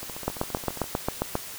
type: two click trains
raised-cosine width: 1 ms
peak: -10 / -23 dBFS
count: 9 / 13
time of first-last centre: 0.28-1.354 / 0.03-0.841 s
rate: 7.45 / 14.8 Hz
effects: white hiss -39 dBFS RMS until 1.58 s